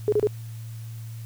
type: tone bursts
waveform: sine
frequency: 420.4 Hz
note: G#4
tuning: 21 cents sharp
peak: -17 dBFS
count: 3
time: 0.08-0.271 s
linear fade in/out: 0 ms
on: 43 ms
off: 31 ms
effects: added 113 Hz sine -34 dBFS peak until 1.25 s + white hiss -52 dBFS RMS until 1.25 s